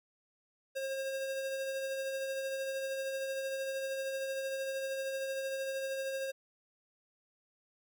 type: tone with tremolo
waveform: square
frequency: 537 Hz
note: C5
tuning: 45 cents sharp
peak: -34 dBFS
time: 0.75-6.32 s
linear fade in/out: 20 ms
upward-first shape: triangle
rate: 13 Hz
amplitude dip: 35%
effects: none